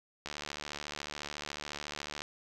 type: click train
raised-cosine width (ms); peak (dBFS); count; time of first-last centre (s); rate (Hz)
0.2; -21; 146; 0.26-2.219; 74
effects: none